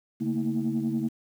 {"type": "tone cluster", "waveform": "sine", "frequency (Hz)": [141.3, 224.6, 235.1, 323.2], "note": ["C#3", "A3", "A#3", "E4"], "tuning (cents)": [34, 36, 15, -34], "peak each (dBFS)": [-33, -27, -30, -31], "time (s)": [0.2, 1.09], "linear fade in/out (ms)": 20, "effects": ["tanh soft clip ceiling -18 dBFS", "9-bit"]}